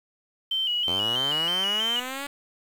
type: tone with vibrato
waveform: sine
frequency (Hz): 3011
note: F#7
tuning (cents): +30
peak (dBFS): -23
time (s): 0.51-2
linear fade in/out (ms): 5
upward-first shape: square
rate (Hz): 3.1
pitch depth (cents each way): 55
type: linear sweep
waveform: 5% pulse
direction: up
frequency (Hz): 82.6 to 286.3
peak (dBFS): -20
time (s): 0.87-2.27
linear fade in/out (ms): 5
effects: 8-bit